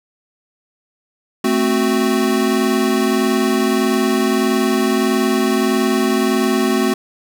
square chord, F# diminished, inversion first, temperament equal, 220 / 261.6 / 370 Hz, A3 / C4 / F#4, 0 / 0 / 0 cents, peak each -19 dBFS, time 1.44-6.94 s, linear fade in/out 5 ms, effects none

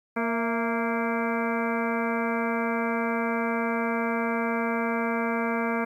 harmonic tone with a mistuned harmonic, 231.9 Hz, A#3, 9 cents flat, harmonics 1 / 2 / 3 / 4 / 5 / 6 / 7 / 9 / 10, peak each -28 / -31 / -33 / -34 / -35 / -36 / -36 / -38 / -38 dBFS, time 0.16-5.85 s, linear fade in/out 10 ms, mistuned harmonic 3, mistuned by -55 cents, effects 10-bit

